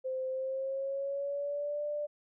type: tone with pitch glide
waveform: sine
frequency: 520 to 590.5 Hz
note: C5 to D5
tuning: -11 to +9 cents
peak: -32 dBFS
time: 0.04-2.07 s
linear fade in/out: 20 ms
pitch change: +220 cents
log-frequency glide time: 0.29-1.83 s
effects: none